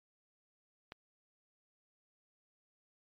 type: click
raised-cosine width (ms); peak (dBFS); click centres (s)
0.3; -29; 0.921
effects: MP3 64 kbps